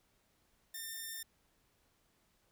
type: tone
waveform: 5% pulse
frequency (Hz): 1805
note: A6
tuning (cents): +44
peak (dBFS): -31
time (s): 0.74-1.23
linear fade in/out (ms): 5
effects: pink hiss -74 dBFS RMS until 2.51 s